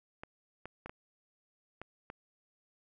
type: clicks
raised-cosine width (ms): 0.5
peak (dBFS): -28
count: 6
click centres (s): 0.235 / 0.656 / 0.86 / 0.895 / 1.816 / 2.101
effects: none